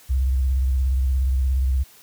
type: tone with vibrato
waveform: sine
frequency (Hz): 65.41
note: C2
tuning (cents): 0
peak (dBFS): -17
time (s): 0.09-1.84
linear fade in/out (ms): 20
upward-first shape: square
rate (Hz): 17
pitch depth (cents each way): 74
effects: white hiss -50 dBFS RMS until 2.02 s